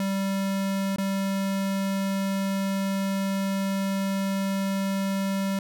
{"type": "tone with dropouts", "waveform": "square", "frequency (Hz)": 194.9, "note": "G3", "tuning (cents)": -10, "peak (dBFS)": -25, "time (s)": [0, 5.59], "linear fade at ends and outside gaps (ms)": 2, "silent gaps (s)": [0.961, 0.983], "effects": []}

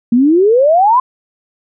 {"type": "exponential sweep", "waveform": "sine", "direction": "up", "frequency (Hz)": [228, 1049], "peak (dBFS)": -6, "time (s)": [0.12, 1], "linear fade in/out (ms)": 5, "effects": []}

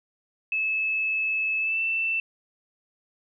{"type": "tone with pitch glide", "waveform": "sine", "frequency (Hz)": [2603, 2667], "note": ["E7", "E7"], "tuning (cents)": [-22, 20], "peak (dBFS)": -23, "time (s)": [0.52, 2.2], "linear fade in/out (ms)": 2, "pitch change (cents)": 42, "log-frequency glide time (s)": [1.59, 1.8], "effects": []}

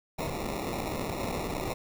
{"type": "noise with sample-and-hold", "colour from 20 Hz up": "white", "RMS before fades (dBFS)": -33, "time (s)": [0.18, 1.74], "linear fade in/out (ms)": 10, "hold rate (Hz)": 1575, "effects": []}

